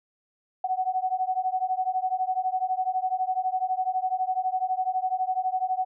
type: beating tone pair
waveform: sine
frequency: 740 / 752 Hz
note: F#5 / F#5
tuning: 0 / +28 cents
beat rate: 12 Hz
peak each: -27 dBFS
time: 0.64-5.85 s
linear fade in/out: 5 ms
effects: none